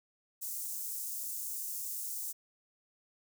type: high-pass noise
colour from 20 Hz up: white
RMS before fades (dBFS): -39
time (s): 0.41-2.33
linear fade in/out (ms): 20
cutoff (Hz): 6600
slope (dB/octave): 24
effects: none